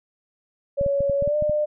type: tone with pitch glide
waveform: sine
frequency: 560 to 600.2 Hz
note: C#5 to D5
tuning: +18 to +38 cents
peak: -19 dBFS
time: 0.77-1.66 s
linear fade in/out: 20 ms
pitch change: +120 cents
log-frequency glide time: 1.19-1.36 s
type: clicks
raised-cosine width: 5 ms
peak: -18 dBFS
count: 8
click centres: 0.812 / 0.863 / 1.006 / 1.097 / 1.224 / 1.276 / 1.424 / 1.496 s
effects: none